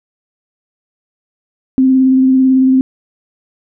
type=tone with vibrato; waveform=sine; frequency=261.6 Hz; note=C4; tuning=in tune; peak=-6 dBFS; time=1.78-2.81 s; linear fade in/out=0 ms; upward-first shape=sine; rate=18 Hz; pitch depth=18 cents each way; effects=none